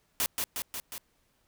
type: noise with echo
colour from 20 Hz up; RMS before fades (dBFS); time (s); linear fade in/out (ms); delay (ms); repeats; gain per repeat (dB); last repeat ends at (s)
white; -28; 0.2-0.26; 0; 180; 4; -3; 0.98
effects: pink hiss -71 dBFS RMS until 1.47 s